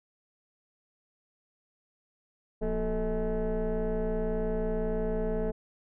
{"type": "tone with frequency modulation", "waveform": "sine", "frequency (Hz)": 233.1, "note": "A#3", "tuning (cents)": 0, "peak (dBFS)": -24, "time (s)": [2.61, 5.52], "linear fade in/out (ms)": 20, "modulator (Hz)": 204, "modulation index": 1.8, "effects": ["tanh soft clip ceiling -26 dBFS"]}